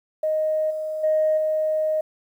sine tone with level steps, 622.3 Hz, D#5, in tune, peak -19 / -25 / -16 / -19 dBFS, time 0.23-2.01 s, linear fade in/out 5 ms, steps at 0.7 / 1.03 / 1.37 s, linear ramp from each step 10 ms, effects tanh soft clip ceiling -12 dBFS + 9-bit

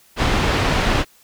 pink low-pass noise, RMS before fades -18 dBFS, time 0.16-1.05 s, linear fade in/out 50 ms, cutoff 3600 Hz, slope 12 dB/octave, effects white hiss -53 dBFS RMS until 1.23 s

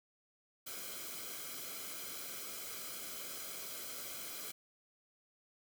white noise with comb filter, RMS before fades -45 dBFS, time 0.66-4.52 s, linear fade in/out 10 ms, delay 1.1 ms, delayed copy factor -0.7, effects none

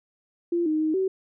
sine tone with pitch steps, 343.8 / 310 / 312.6 / 379.9 Hz, F4 / D#4 / D#4 / F#4, -27 / -6 / +8 / +46 cents, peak -21 dBFS, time 0.52-1.08 s, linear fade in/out 5 ms, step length 140 ms, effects none

